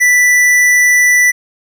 sine tone with tanh clipping, 1975.5 Hz, B6, in tune, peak -8 dBFS, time 0-1.32 s, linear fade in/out 20 ms, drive 16 dB, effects none

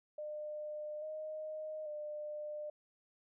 sine tone with pitch steps, 603 / 620 / 600 Hz, D5 / D#5 / D5, +46 / -6 / +37 cents, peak -40 dBFS, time 0.18-2.7 s, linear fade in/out 5 ms, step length 840 ms, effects none

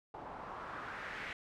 white noise with low-pass filter sweep, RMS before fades -45 dBFS, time 0.14-1.33 s, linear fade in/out 2 ms, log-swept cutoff 790 to 2100 Hz, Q 2.4, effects none

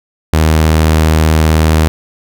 sawtooth tone, 78.8 Hz, D#2, 23 cents sharp, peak -3 dBFS, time 0.33-1.88 s, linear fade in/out 0 ms, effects none

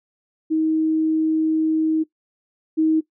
sine tone pair in turn, 316.3 / 316.3 Hz, D#4 / D#4, +29 / +29 cents, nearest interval unison, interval 0 cents, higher neither, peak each -16 / -14 dBFS, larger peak second, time 0.5-2.04 / 2.77-3.01 s, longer first, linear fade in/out 20 ms, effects noise-tail reverb RT60 0.1 s tail -18 dB re dry

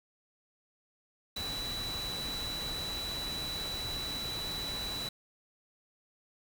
sine tone in noise, 3951 Hz, B7, in tune, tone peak -36 dBFS, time 1.36-5.09 s, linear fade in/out 5 ms, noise pink, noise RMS -41 dBFS, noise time 1.36-5.09 s, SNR +2 dB, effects none

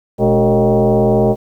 sine tone with frequency modulation, 120.6 Hz, B2, 41 cents flat, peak -9 dBFS, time 0.18-1.36 s, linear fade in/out 50 ms, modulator 166 Hz, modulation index 3.5, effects 8-bit

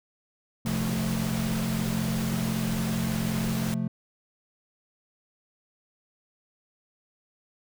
triangle chord, F major, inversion second, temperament equal, 130.81 / 174.61 / 220 Hz, C3 / F3 / A3, 0 / 0 / 0 cents, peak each -30 / -29 / -27 dBFS, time 0.65-3.88 s, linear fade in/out 5 ms
pink noise, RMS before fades -35 dBFS, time 0.66-3.74 s, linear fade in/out 0 ms
effects none

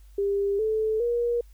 sine tone with pitch steps, 400 / 436.2 / 475.7 Hz, G4 / A4 / A#4, +35 / -15 / +35 cents, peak -22 dBFS, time 0.18-1.41 s, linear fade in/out 5 ms, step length 410 ms, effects added 50 Hz sine -47 dBFS peak until 1.53 s + white hiss -65 dBFS RMS until 1.53 s

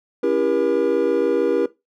triangle chord, C# diminished seventh, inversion none, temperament just, 277.2 / 332.6 / 399.1 / 479 Hz, C#4 / E4 / G4 / Bb4, 0 / +16 / +31 / +47 cents, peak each -23 / -21 / -20 / -18 dBFS, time 0.23-1.66 s, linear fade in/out 5 ms, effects noise-tail reverb RT60 0.2 s tail -17 dB re dry

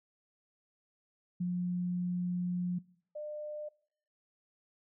sine tone pair in turn, 178.2 / 600.9 Hz, F3 / D5, +35 / +40 cents, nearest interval octave + major sixth, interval 2105 cents, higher second, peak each -30 / -38 dBFS, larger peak first, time 1.4-2.79 / 3.15-3.69 s, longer first, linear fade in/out 10 ms, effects noise-tail reverb RT60 0.6 s tail -22 dB re dry

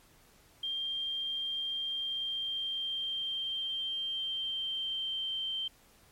sine tone with pitch glide, 3187 to 3127 Hz, G7 to G7, +28 to -5 cents, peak -32 dBFS, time 0.63-5.68 s, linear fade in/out 5 ms, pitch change -33 cents, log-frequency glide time 1.88-5.38 s, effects pink hiss -62 dBFS RMS until 6.11 s + MP3 64 kbps

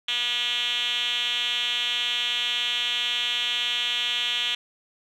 5% pulse tone with band-pass filter, 241.9 Hz, B3, 36 cents flat, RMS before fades -26 dBFS, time 0.08-4.55 s, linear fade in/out 5 ms, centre 3300 Hz, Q 6.1, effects none

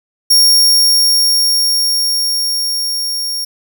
sawtooth tone with level ramp, 5550 Hz, F8, 12 cents flat, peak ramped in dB -3 to -15 dBFS, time 0.3-3.45 s, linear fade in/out 10 ms, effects none

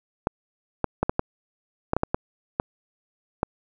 clicks, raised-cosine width 1 ms, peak -7 dBFS, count 11, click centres 0.271 / 0.843 / 1.03 / 1.095 / 1.194 / 1.934 / 1.966 / 2.034 / 2.145 / 2.599 / 3.431 s, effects none

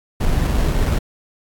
brown noise with sample-and-hold, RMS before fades -17 dBFS, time 0.2-0.99 s, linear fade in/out 10 ms, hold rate 3675 Hz, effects AAC 64 kbps

